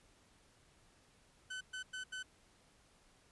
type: tone bursts at uneven times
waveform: 30% pulse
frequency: 1514 Hz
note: F#6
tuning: 39 cents sharp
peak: -39 dBFS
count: 4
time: 1.5-1.61 / 1.73-1.83 / 1.93-2.04 / 2.12-2.23 s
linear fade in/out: 10 ms
effects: pink hiss -68 dBFS RMS until 3.31 s + resampled to 24000 Hz